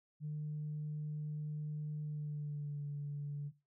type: tone with pitch glide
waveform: sine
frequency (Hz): 150.8 to 144.66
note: D3 to D3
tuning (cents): +46 to -26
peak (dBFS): -37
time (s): 0.2-3.52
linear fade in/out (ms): 50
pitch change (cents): -72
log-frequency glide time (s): 2.03-2.85
effects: noise-tail reverb RT60 0.3 s tail -20 dB re dry + tanh soft clip ceiling -34 dBFS